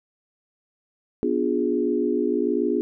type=chord; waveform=sine; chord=B diminished seventh; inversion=none; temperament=equal with one note detuned; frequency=246.9 / 293.7 / 354.1 / 415.3 Hz; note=B3 / D4 / F4 / Ab4; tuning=0 / 0 / +24 / 0 cents; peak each=-26 / -26 / -25 / -25 dBFS; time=1.23-2.81 s; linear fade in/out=0 ms; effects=none